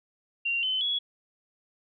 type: tone with pitch steps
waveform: sine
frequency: 2765 / 3050 / 3365 Hz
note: F7 / G7 / G#7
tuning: -18 / -48 / +22 cents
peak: -25 dBFS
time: 0.45-0.99 s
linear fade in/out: 10 ms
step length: 180 ms
effects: none